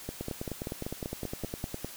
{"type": "two click trains", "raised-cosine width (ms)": 2, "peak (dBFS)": [-21, -21], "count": [9, 17], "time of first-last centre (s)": [[0.09, 1.64], [0.21, 1.846]], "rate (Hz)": [5.16, 9.78], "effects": ["white hiss -46 dBFS RMS until 1.96 s"]}